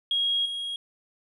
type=tone with level steps; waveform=triangle; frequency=3284 Hz; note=G#7; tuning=20 cents flat; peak=-19 / -28 dBFS; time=0.11-0.76 s; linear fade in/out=2 ms; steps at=0.45 s; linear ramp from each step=10 ms; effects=tanh soft clip ceiling -20 dBFS + resampled to 32000 Hz